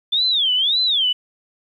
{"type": "tone with vibrato", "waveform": "sine", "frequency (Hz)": 3468, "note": "A7", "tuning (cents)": -26, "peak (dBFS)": -15, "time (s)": [0.12, 1.13], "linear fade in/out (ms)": 10, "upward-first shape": "sine", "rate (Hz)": 1.8, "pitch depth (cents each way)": 270, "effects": ["9-bit"]}